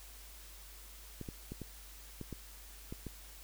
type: clicks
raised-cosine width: 3 ms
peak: -29 dBFS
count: 8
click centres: 1.213 / 1.288 / 1.52 / 1.617 / 2.213 / 2.327 / 2.925 / 3.067 s
effects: added 50 Hz sine -53 dBFS peak until 3.43 s + white hiss -55 dBFS RMS until 3.43 s